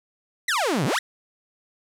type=exponential two-way sweep; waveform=sawtooth; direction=down then up; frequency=2071 to 119.2 to 2071 Hz; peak=-17 dBFS; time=0.48-0.99 s; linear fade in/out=5 ms; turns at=0.85 s; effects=low-pass 11000 Hz 12 dB/octave + 9-bit